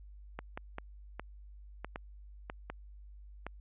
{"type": "clicks", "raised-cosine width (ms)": 0.5, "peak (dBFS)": -24, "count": 9, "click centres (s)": [0.39, 0.575, 0.784, 1.196, 1.846, 1.959, 2.499, 2.7, 3.466], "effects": ["added 50 Hz sine -49 dBFS peak until 3.6 s", "resampled to 8000 Hz"]}